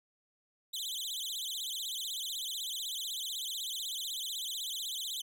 sawtooth tone with vibrato, 3504 Hz, A7, 8 cents flat, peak -33 dBFS, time 0.73-5.22 s, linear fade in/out 10 ms, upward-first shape sine, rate 16 Hz, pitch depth 250 cents each way, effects none

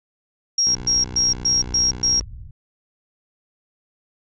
sine tone bursts, 5600 Hz, F8, 4 cents sharp, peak -15 dBFS, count 6, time 0.58-2.2 s, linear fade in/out 5 ms, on 170 ms, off 120 ms
10% pulse tone, 61.74 Hz, B1, in tune, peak -24 dBFS, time 0.67-2.21 s, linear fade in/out 0 ms
pink low-pass noise, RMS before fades -35 dBFS, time 0.73-2.51 s, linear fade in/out 10 ms, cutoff 110 Hz, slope 24 dB/octave
effects resampled to 16000 Hz

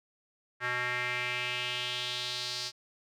square tone with band-pass filter sweep, 123.47 Hz, B2, in tune, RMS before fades -34 dBFS, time 0.6-2.72 s, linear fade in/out 50 ms, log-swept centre 1700 to 4800 Hz, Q 3.2, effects none

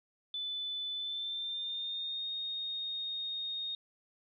sine tone with pitch glide, 3500 to 3708 Hz, A7 to A#7, -10 to -10 cents, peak -35 dBFS, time 0.34-3.75 s, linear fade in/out 2 ms, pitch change +100 cents, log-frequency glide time 0.94-2.29 s, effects none

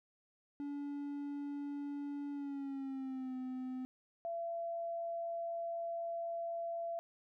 triangle tone with pitch glide, 286.1 to 256.4 Hz, D4 to C4, -45 to -35 cents, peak -37 dBFS, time 0.6-3.85 s, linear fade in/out 0 ms, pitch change -190 cents, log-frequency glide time 2.32-3.35 s
sine tone, 676 Hz, E5, 43 cents sharp, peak -37 dBFS, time 4.25-6.99 s, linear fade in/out 0 ms
effects none

